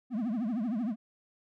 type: tone with vibrato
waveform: triangle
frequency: 228.8 Hz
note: A#3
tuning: 32 cents flat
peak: -27 dBFS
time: 0.1-0.96 s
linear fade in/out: 50 ms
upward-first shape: triangle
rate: 13 Hz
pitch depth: 250 cents each way
effects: none